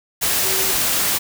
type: tone in noise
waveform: sine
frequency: 382 Hz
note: G4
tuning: 45 cents flat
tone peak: -28 dBFS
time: 0.43-0.73 s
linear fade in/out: 20 ms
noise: white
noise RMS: -19 dBFS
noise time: 0.21-1.19 s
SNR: -12 dB
effects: none